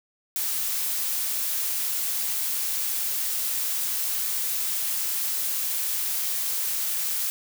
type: noise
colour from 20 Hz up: blue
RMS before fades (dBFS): -27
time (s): 0.36-7.3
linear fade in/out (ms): 0
effects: none